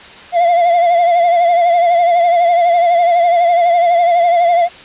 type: tone with vibrato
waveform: triangle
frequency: 692 Hz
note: F5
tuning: 16 cents flat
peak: -6 dBFS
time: 0.32-4.69 s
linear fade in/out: 50 ms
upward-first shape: triangle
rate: 12 Hz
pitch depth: 64 cents each way
effects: white hiss -35 dBFS RMS until 4.84 s + resampled to 8000 Hz